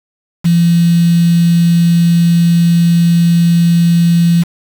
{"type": "tone with quantisation", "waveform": "sine", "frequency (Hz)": 170, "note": "F3", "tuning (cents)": -46, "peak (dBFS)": -6, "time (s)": [0.44, 4.44], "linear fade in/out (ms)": 20, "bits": 4, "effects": []}